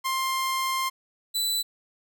sawtooth tone pair in turn, 1055 / 3983 Hz, C6 / B7, +14 / +14 cents, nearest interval octave + major seventh, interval 2300 cents, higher second, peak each -21 dBFS, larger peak neither, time 0.04-0.9 / 1.34-1.63 s, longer first, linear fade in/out 20 ms, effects none

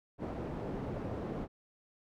white low-pass noise, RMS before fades -39 dBFS, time 0.18-1.48 s, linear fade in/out 50 ms, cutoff 430 Hz, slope 12 dB/octave, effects none

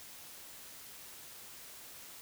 silence, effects white hiss -51 dBFS RMS until 2.21 s

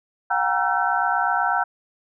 sine tone cluster, 723 / 791 / 942 / 1344 / 1529 Hz, F#5 / G5 / A#5 / E6 / G6, -40 / +15 / +18 / +33 / -44 cents, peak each -25 dBFS, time 0.3-1.64 s, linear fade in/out 10 ms, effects none

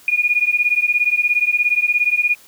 sine beating tone pair, 2436 / 2453 Hz, D#7 / D#7, -37 / -25 cents, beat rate 17 Hz, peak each -17 dBFS, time 0.08-2.35 s, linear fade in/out 2 ms, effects white hiss -47 dBFS RMS until 2.47 s

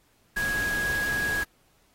sine tone in noise, 1656 Hz, G#6, 5 cents flat, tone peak -25 dBFS, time 0.36-1.44 s, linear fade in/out 10 ms, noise pink, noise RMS -35 dBFS, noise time 0.36-1.44 s, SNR +7 dB, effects pink hiss -65 dBFS RMS until 1.94 s + AAC 48 kbps

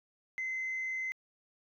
sine tone with frequency modulation, 2057 Hz, C7, 30 cents flat, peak -32 dBFS, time 0.38-1.12 s, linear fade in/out 0 ms, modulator 42.6 Hz, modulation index 0.41, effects tanh soft clip ceiling -30 dBFS

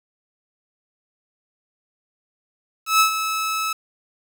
sawtooth tone with ADSR envelope, 1300 Hz, E6, 24 cents flat, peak -8 dBFS, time 2.86-3.73 s, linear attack 140 ms, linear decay 100 ms, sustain -10 dB, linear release 5 ms, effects 7-bit

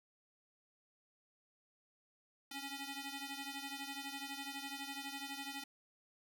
10% pulse ring-modulated tone, 554.4 Hz, C#5, in tune, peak -32 dBFS, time 2.51-5.64 s, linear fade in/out 5 ms, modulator 1380 Hz, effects none

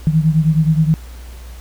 sine beating tone pair, 155.56 / 165.06 Hz, D#3 / E3, 0 / +3 cents, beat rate 9.5 Hz, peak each -12 / -16 dBFS, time 0.07-0.94 s, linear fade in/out 0 ms, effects added 60 Hz sine -31 dBFS peak until 1.6 s + pink hiss -43 dBFS RMS until 1.6 s

